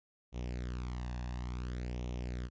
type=tone with flanger; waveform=sawtooth; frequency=61.2 Hz; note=B1; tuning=15 cents flat; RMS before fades=-39 dBFS; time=0.32-2.5 s; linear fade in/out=50 ms; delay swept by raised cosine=0.32 to 1.14 ms; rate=0.57 Hz; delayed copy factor=+0.7; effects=resampled to 16000 Hz